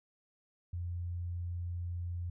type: tone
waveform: sine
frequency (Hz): 87.31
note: F2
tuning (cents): 0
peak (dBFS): -35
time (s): 0.73-2.3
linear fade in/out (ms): 5
effects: none